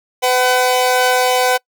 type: tone pair together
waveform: sawtooth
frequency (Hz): 504 / 755.1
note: B4 / F#5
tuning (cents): +35 / +35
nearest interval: perfect fifth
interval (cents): 700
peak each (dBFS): -11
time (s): 0.22-1.58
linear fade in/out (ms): 20
effects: noise-tail reverb RT60 0.1 s tail -26 dB re dry